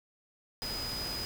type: tone in noise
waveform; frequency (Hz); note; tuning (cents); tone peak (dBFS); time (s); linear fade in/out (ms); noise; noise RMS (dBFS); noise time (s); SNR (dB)
sine; 4978; D#8; 0; -36; 0.62-1.25; 0; pink; -40; 0.62-1.25; +1
effects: none